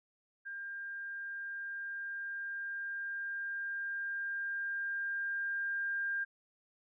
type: tone with level ramp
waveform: sine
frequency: 1600 Hz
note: G6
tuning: 35 cents sharp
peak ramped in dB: -40 to -32 dBFS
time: 0.45-6.25 s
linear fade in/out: 20 ms
effects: none